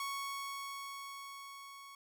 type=tone with level ramp; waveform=sawtooth; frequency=1108.7 Hz; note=C#6; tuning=in tune; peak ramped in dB=-33 to -47 dBFS; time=0-1.95 s; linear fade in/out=2 ms; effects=none